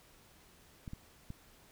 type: clicks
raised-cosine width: 5 ms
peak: -30 dBFS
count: 3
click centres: 0.878 / 0.934 / 1.304 s
effects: pink hiss -62 dBFS RMS until 1.71 s